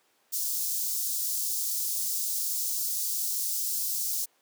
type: high-pass noise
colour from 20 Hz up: white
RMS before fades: -30 dBFS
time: 0.32-4.26 s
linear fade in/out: 20 ms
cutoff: 5000 Hz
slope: 24 dB/octave
effects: pink hiss -67 dBFS RMS until 4.41 s + high-pass 400 Hz 12 dB/octave